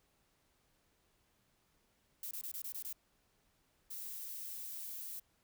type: noise bursts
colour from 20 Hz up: violet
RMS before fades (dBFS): -43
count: 7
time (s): 2.23-2.928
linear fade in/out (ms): 2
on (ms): 80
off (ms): 23
type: noise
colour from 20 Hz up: violet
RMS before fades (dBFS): -45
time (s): 3.9-5.2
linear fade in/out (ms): 10
effects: pink hiss -75 dBFS RMS until 5.43 s